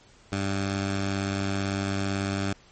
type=tone with notch filter; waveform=10% pulse; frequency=98 Hz; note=G2; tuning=in tune; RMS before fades=-28 dBFS; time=0.32-2.53 s; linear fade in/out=5 ms; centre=470 Hz; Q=1.9; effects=pink hiss -56 dBFS RMS until 2.71 s + MP3 32 kbps